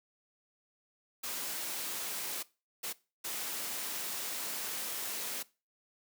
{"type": "noise bursts at uneven times", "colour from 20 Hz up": "white", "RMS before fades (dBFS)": -38, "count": 3, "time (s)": [[1.23, 2.43], [2.83, 2.93], [3.24, 5.43]], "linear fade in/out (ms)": 10, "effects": ["noise-tail reverb RT60 0.3 s tail -20 dB re dry", "high-pass 200 Hz 12 dB/octave"]}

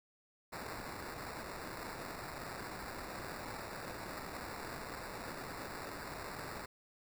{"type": "noise with sample-and-hold", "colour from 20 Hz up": "white", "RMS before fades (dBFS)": -45, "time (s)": [0.52, 6.66], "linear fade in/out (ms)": 10, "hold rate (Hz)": 3150, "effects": []}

